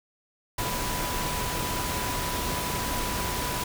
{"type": "tone in noise", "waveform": "sine", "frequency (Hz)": 987.8, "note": "B5", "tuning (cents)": 0, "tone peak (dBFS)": -34, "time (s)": [0.58, 3.64], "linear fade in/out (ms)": 5, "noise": "pink", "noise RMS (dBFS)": -30, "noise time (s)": [0.58, 3.64], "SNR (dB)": -7, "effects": []}